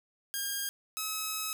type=tone pair in turn; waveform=5% pulse; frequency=1617 / 1283.4 Hz; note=G#6 / E6; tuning=-47 / -47 cents; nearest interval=major third; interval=400 cents; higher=first; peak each=-21 dBFS; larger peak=neither; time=0.34-0.69 / 0.97-1.53 s; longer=second; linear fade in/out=0 ms; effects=10-bit